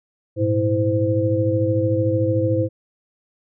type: tone cluster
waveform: sine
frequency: 104.6 / 118 / 326.8 / 515 Hz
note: G#2 / A#2 / E4 / C5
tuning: +13 / +22 / -15 / -28 cents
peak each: -21 / -25 / -22 / -21 dBFS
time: 0.36-2.69 s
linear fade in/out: 50 ms
effects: none